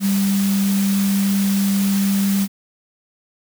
sine tone in noise, 197.4 Hz, G3, 12 cents sharp, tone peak -15 dBFS, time 0-2.48 s, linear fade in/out 50 ms, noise white, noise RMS -28 dBFS, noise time 0-2.48 s, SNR +10 dB, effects none

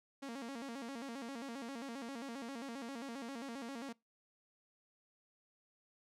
sawtooth tone with vibrato, 252.7 Hz, B3, 40 cents sharp, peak -39 dBFS, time 0.22-3.93 s, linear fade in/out 10 ms, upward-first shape square, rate 7.5 Hz, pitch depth 150 cents each way, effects noise-tail reverb RT60 0.2 s tail -23 dB re dry + low-pass 9000 Hz 12 dB/octave

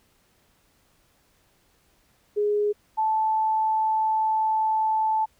sine tone pair in turn, 415.3 / 874.9 Hz, G#4 / A5, 0 / -10 cents, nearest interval octave + minor second, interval 1290 cents, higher second, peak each -20 dBFS, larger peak neither, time 2.36-2.73 / 2.97-5.26 s, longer second, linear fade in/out 20 ms, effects pink hiss -64 dBFS RMS until 5.39 s

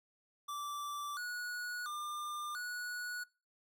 square tone with pitch steps, 1167 / 1461 / 1198 / 1465 Hz, D6 / F#6 / D6 / F#6, -11 / -22 / +34 / -18 cents, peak -40 dBFS, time 0.48-3.24 s, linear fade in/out 10 ms, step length 690 ms, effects noise-tail reverb RT60 0.3 s tail -21 dB re dry

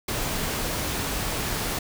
pink noise, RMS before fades -28 dBFS, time 0.08-1.79 s, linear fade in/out 5 ms, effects none

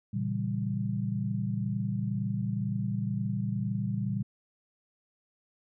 sine chord, A# diminished seventh, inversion none, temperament equal, 116.54 / 138.59 / 164.81 / 196 Hz, A#2 / C#3 / E3 / G3, 0 / 0 / 0 / 0 cents, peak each -32 / -36 / -38 / -32 dBFS, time 0.13-4.23 s, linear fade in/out 10 ms, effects none

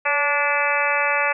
harmonic tone with a mistuned harmonic, 290 Hz, D4, 22 cents flat, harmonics 2 / 3 / 4 / 5 / 6 / 7 / 8 / 9, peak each -26 / -26 / -26 / -26 / -26 / -26 / -26 / -26 dBFS, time 0.05-1.33 s, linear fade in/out 10 ms, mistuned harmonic 2, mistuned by -31 cents, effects none

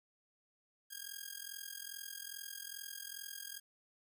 5% pulse tone with amplitude modulation, 1622 Hz, G#6, 41 cents flat, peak -30 dBFS, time 0.9-3.6 s, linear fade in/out 20 ms, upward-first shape sine, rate 42.4 Hz, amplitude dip 85%, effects none

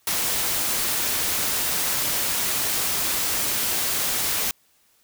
white noise, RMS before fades -24 dBFS, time 0.07-4.51 s, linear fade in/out 2 ms, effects white hiss -62 dBFS RMS until 5.03 s

